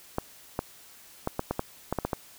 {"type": "clicks", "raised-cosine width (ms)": 1, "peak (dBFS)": -13, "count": 10, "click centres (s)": [0.184, 0.591, 1.274, 1.394, 1.51, 1.594, 1.926, 1.987, 2.05, 2.132], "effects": ["white hiss -52 dBFS RMS until 2.38 s"]}